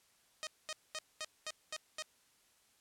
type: tone bursts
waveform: 5% pulse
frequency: 622.3 Hz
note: D#5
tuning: in tune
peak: -28 dBFS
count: 7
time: 0.43-2.023 s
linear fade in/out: 0 ms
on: 39 ms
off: 220 ms
effects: white hiss -70 dBFS RMS until 2.8 s + low-pass 11000 Hz 12 dB/octave